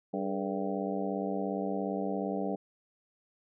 harmonic tone with a mistuned harmonic, 97.2 Hz, G2, 14 cents flat, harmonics 2 / 3 / 4 / 5 / 6 / 7 / 8, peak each -35 / -37 / -38 / -39 / -40 / -40 / -41 dBFS, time 0.13-2.56 s, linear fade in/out 10 ms, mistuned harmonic 4, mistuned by +110 cents, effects none

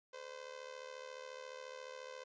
sawtooth tone with amplitude modulation, 513 Hz, C5, 34 cents flat, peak -40 dBFS, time 0.13-2.24 s, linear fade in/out 10 ms, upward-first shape sine, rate 74.3 Hz, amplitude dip 80%, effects resampled to 16000 Hz

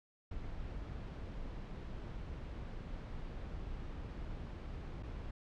brown noise with dropouts, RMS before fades -44 dBFS, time 0.31-5.31 s, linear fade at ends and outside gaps 5 ms, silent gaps 5.027-5.031 s, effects low-pass 4000 Hz 12 dB/octave

